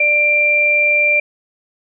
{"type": "tone pair together", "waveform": "sine", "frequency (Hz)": [592, 2368], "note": ["D5", "D7"], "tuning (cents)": [14, 14], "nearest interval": "2 octaves", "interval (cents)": 2400, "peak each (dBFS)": [-20, -11], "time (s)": [0, 1.2], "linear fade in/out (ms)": 5, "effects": []}